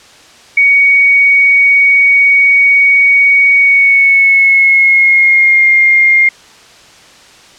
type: tone with pitch glide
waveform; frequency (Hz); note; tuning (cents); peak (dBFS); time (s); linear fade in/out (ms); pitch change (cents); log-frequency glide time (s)
sine; 2241 to 2121; C#7 to C7; +18 to +23; -4; 0.57-6.29; 5; -95; 3.56-5.68
effects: white hiss -39 dBFS RMS until 7.58 s + low-pass 6000 Hz 12 dB/octave